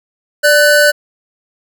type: tone pair together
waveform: square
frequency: 587.3 / 1502.3 Hz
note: D5 / F#6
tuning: 0 / +26 cents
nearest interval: octave + major third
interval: 1626 cents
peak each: -10 dBFS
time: 0.43-0.92 s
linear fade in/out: 20 ms
effects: none